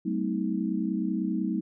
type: tone cluster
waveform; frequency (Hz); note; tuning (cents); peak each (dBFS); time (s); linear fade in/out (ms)
sine; 191.7 / 221.7 / 257.5 / 318.3; G3 / A3 / C4 / D#4; -38 / +13 / -28 / +39; -30 / -31 / -34 / -31; 0.05-1.61; 10
effects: none